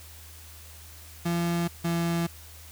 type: tone pair in turn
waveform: 35% pulse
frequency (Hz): 170.8 / 169.03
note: F3 / E3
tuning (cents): -38 / +44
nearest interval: unison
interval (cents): 18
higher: first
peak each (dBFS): -23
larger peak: neither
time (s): 1.25-1.68 / 1.84-2.27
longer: neither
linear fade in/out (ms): 10
effects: added 79 Hz sine -47 dBFS peak until 2.71 s + white hiss -49 dBFS RMS until 2.71 s

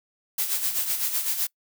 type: noise with tremolo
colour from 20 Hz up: blue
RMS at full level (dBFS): -24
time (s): 0.38-1.47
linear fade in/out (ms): 5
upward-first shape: sine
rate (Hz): 7.9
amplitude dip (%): 60
effects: noise-tail reverb RT60 0.1 s tail -24 dB re dry

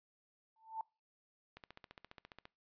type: tone with exponential growth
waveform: sine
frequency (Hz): 888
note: A5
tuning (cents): +16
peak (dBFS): -35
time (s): 0.56-0.81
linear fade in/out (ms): 2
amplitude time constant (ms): 54
type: click train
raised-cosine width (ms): 0.3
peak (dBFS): -35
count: 14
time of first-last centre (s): 1.57-2.454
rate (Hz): 14.7
effects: noise-tail reverb RT60 0.3 s tail -24 dB re dry + resampled to 11025 Hz

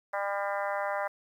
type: harmonic tone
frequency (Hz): 200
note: G3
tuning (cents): +35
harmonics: 3 / 4 / 5 / 6 / 7 / 8 / 9 / 10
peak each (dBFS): -33 / -35 / -37 / -39 / -40 / -41 / -42 / -43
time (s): 0.13-1.08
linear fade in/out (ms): 10
effects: 10-bit

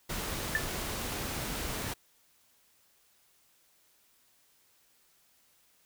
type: noise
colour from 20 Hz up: pink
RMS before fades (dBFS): -36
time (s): 0.09-1.94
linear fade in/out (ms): 10
type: tone with exponential decay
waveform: sine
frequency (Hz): 1760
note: A6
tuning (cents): 0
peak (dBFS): -21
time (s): 0.55-0.64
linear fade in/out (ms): 1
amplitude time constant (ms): 18
effects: white hiss -67 dBFS RMS until 5.85 s

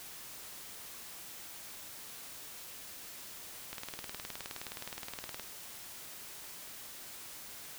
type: click train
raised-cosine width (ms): 0.2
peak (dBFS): -23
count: 33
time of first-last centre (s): 3.73-5.397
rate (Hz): 19.2
effects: white hiss -48 dBFS RMS until 7.78 s

